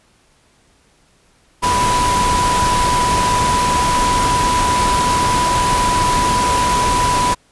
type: tone in noise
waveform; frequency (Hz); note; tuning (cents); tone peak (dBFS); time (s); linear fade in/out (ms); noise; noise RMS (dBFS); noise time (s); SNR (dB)
sine; 987.8; B5; 0; -14; 1.62-7.35; 20; pink; -19; 1.62-7.35; +2
effects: pink hiss -55 dBFS RMS until 7.51 s + resampled to 24000 Hz